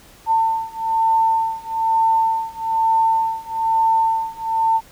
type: beating tone pair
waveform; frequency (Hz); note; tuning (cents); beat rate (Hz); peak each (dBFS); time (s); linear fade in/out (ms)
sine; 897 / 898.1; A5 / A5; +33 / +35; 1.1; -19 / -18; 0.26-4.81; 50
effects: pink hiss -47 dBFS RMS until 4.91 s